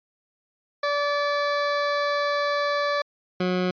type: tone pair in turn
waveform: 20% pulse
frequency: 578 / 182.06 Hz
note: D5 / F#3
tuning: -28 / -28 cents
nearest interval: octave + minor sixth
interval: 2000 cents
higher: first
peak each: -17 dBFS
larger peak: neither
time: 0.83-3.02 / 3.4-3.71 s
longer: first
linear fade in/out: 5 ms
effects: resampled to 11025 Hz